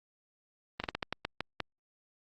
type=slowing click train; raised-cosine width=0.3 ms; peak=-16 dBFS; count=9; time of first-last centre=0.8-1.603 s; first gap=39 ms; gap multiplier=1.26; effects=Opus 24 kbps